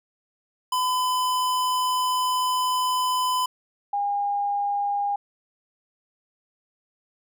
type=tone pair in turn; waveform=square / sine; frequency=1009 / 810.8 Hz; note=B5 / G#5; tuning=+37 / -42 cents; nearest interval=major third; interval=379 cents; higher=first; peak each=-22 dBFS; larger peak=neither; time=0.72-3.46 / 3.93-5.16 s; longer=first; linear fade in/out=5 ms; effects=none